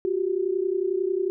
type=tone pair together; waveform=sine; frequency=359 / 390.1 Hz; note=F4 / G4; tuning=+48 / -8 cents; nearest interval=minor second; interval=144 cents; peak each=-25 dBFS; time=0.05-1.3 s; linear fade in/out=0 ms; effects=none

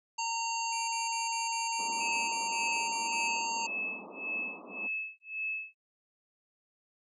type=harmonic tone; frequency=920 Hz; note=A#5; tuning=23 cents flat; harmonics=1 / 3 / 5 / 7 / 8; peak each=-33 / -38 / -40 / -41 / -42 dBFS; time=0.18-3.67 s; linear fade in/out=10 ms
type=tone bursts; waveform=10% pulse; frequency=2349 Hz; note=D7; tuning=in tune; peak=-32 dBFS; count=13; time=0.72-3.28 s; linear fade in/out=5 ms; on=160 ms; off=40 ms
type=band-pass noise; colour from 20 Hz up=pink; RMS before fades=-48 dBFS; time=1.78-4.88 s; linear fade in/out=20 ms; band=190 to 1200 Hz; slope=96 dB/octave
type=tone with tremolo; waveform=sine; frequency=2600 Hz; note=E7; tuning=24 cents flat; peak=-31 dBFS; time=2-5.75 s; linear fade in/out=5 ms; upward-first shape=sine; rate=1.8 Hz; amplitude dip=100%
effects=resampled to 22050 Hz

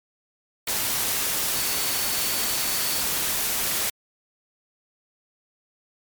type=tone in noise; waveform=sine; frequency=4469 Hz; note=C#8; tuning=13 cents sharp; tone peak=-34 dBFS; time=1.55-3.01 s; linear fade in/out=5 ms; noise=white; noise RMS=-25 dBFS; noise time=0.67-3.9 s; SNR=-12 dB; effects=MP3 96 kbps

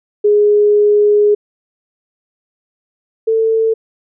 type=tone pair in turn; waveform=sine; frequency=415.6 / 446.5 Hz; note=G#4 / A4; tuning=+1 / +25 cents; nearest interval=minor second; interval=124 cents; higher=second; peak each=-7 / -10 dBFS; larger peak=first; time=0.24-1.35 / 3.27-3.74 s; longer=first; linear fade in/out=10 ms; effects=none

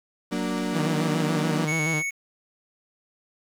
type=chord; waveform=35% pulse; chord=Gb augmented; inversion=none; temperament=equal with one note detuned; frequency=185 / 233.1 / 292.3 Hz; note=Gb3 / Bb3 / D4; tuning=0 / 0 / -8 cents; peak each=-28 dBFS; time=0.31-1.66 s; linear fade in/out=20 ms
type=tone with vibrato; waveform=sawtooth; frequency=157.5 Hz; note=D#3; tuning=21 cents sharp; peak=-21 dBFS; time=0.72-2.03 s; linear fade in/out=50 ms; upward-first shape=square; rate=7 Hz; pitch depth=53 cents each way
type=tone; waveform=square; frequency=2217 Hz; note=C#7; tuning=in tune; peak=-26 dBFS; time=1.67-2.11 s; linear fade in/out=20 ms
effects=low-pass 10000 Hz 12 dB/octave + 8-bit

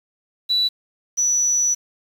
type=tone pair in turn; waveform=sine; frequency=3951 / 5920 Hz; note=B7 / F#8; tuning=0 / 0 cents; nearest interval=perfect fifth; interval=700 cents; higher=second; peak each=-15 dBFS; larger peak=neither; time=0.49-0.69 / 1.17-1.75 s; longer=second; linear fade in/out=20 ms; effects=tanh soft clip ceiling -11 dBFS + 7-bit

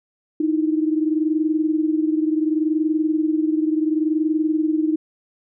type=tone pair together; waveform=sine; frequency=309 / 329.7 Hz; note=D#4 / E4; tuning=-12 / 0 cents; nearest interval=minor second; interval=112 cents; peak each=-18 / -23 dBFS; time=0.4-4.96 s; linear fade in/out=5 ms; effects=none

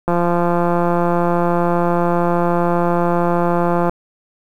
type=click train; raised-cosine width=1 ms; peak=-4 dBFS; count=661; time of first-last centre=0.08-3.895 s; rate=173 Hz; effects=7-bit

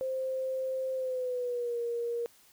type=tone with pitch glide; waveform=sine; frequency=523.3 to 471.6 Hz; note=C5 to A#4; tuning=0 to +20 cents; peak=-30 dBFS; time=0.01-2.26 s; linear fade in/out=0 ms; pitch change=-180 cents; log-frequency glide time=0.94-1.79 s; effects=white hiss -61 dBFS RMS until 2.52 s

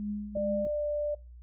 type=tone with tremolo; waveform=sine; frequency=207.5 Hz; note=G#3; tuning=1 cent flat; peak=-30 dBFS; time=0-0.65 s; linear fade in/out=0 ms; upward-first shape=triangle; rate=2.4 Hz; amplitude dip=70%
type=tone with pitch glide; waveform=sine; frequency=596 to 590.9 Hz; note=D5 to D5; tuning=+25 to +10 cents; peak=-28 dBFS; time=0.35-1.15 s; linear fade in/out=10 ms; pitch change=-15 cents; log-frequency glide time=0.66-0.85 s
type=clicks; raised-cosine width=3 ms; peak=-31 dBFS; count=2; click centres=0.37 / 0.667 s
effects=noise-tail reverb RT60 0.3 s tail -22 dB re dry + added 60 Hz sine -46 dBFS peak until 1.42 s

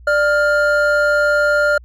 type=tone pair together; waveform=triangle; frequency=591 / 1405.6 Hz; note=D5 / F6; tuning=+11 / +11 cents; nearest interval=octave + minor third; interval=1500 cents; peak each=-13 dBFS; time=0.07-1.78 s; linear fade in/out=5 ms; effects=added 60 Hz sine -38 dBFS peak until 1.84 s

